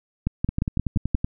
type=two click trains; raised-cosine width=5 ms; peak=-9 / -11 dBFS; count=6 / 9; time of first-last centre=0.27-1.147 / 0.49-1.245 s; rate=5.7 / 10.6 Hz; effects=none